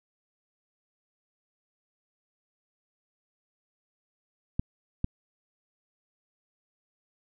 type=clicks; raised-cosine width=5 ms; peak=-14 dBFS; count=2; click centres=4.595 / 5.044 s; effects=none